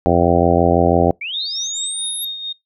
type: harmonic tone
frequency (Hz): 86.1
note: F2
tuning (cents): -24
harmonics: 1 / 2 / 3 / 4 / 5 / 6 / 7 / 8 / 9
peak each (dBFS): -20 / -20 / -20 / -20 / -20 / -20 / -20 / -20 / -20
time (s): 0.06-1.11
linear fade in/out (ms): 0
type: linear sweep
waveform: sine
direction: up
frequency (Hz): 2186 to 11550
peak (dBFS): -23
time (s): 1.21-2.25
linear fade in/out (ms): 5
type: tone with tremolo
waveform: sine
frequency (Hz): 3700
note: A#7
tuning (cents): -14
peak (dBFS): -22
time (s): 1.33-2.53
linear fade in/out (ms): 10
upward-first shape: sine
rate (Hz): 4.5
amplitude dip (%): 50
effects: noise-tail reverb RT60 0.2 s tail -26 dB re dry